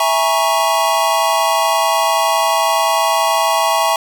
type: chord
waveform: square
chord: A# half-diminished seventh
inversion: second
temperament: equal with one note detuned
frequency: 659.3 / 830.6 / 942.1 / 1108.7 Hz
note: E5 / G#5 / A#5 / C#6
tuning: 0 / 0 / +18 / 0 cents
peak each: -19 dBFS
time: 0-3.96 s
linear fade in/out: 2 ms
effects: none